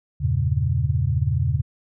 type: chord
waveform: sine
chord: E diminished seventh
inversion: none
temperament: equal with one note detuned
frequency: 82.41 / 98 / 116.54 / 137.95 Hz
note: E2 / G2 / Bb2 / Db3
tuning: 0 / 0 / 0 / -8 cents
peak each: -24 / -25 / -24 / -23 dBFS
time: 0.2-1.62 s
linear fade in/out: 20 ms
effects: none